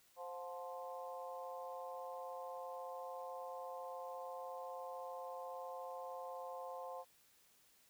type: harmonic tone with a mistuned harmonic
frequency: 174.61 Hz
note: F3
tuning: in tune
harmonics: 3 / 4 / 5 / 6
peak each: -48 / -50 / -52 / -52 dBFS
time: 0.16-7.05 s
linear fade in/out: 50 ms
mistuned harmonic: 4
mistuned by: +40 cents
effects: white hiss -70 dBFS RMS until 7.89 s